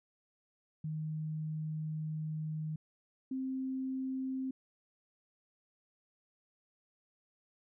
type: tone pair in turn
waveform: sine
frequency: 155.56 / 262.6 Hz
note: D#3 / C4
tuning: 0 / +6 cents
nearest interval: major sixth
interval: 906 cents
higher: second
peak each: -35 / -34 dBFS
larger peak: second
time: 0.84-2.76 / 3.31-4.51 s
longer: first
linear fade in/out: 5 ms
effects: none